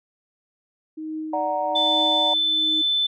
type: tone with tremolo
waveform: sine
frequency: 313 Hz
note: D#4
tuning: 10 cents sharp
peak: -26 dBFS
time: 0.97-2.82 s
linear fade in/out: 10 ms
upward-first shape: triangle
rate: 1.2 Hz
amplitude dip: 85%
type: chord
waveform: sine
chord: D augmented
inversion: none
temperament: equal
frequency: 587.3 / 740 / 932.3 Hz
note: D5 / F#5 / A#5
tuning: 0 / 0 / 0 cents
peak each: -26 / -25 / -26 dBFS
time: 1.33-2.34 s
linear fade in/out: 5 ms
type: tone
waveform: sine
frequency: 3520 Hz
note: A7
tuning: in tune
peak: -18 dBFS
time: 1.75-3.07 s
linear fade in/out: 10 ms
effects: tanh soft clip ceiling -8 dBFS